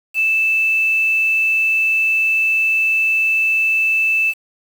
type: tone with quantisation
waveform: sine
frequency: 2637 Hz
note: E7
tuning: in tune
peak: -13 dBFS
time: 0.14-4.34 s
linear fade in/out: 50 ms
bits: 6
effects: none